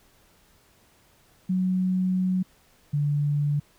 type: tone pair in turn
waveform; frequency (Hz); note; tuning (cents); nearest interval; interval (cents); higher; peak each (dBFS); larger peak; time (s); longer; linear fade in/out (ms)
sine; 185 / 145.69; F#3 / D3; 0 / -14; major third; 414; first; -21; neither; 1.49-2.43 / 2.93-3.6; first; 10
effects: pink hiss -60 dBFS RMS until 3.78 s

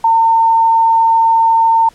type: tone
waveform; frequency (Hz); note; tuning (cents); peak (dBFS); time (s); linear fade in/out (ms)
sine; 907; A#5; -48; -7; 0.04-1.89; 5
effects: pink hiss -46 dBFS RMS until 1.94 s + low-pass 10000 Hz 12 dB/octave

